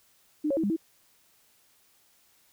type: tone with pitch steps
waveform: sine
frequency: 301.9 / 552 / 323 / 202.9 / 325.7 Hz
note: D4 / C#5 / E4 / G#3 / E4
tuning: +48 / -7 / -35 / -40 / -21 cents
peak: -24 dBFS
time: 0.44-0.765 s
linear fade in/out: 10 ms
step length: 65 ms
effects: white hiss -64 dBFS RMS until 2.52 s